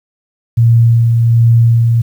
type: tone with tremolo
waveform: sine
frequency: 116.2 Hz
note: A#2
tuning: 5 cents flat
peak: -4 dBFS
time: 0.57-2.02 s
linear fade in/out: 10 ms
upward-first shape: sine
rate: 1.3 Hz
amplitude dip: 30%
effects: 7-bit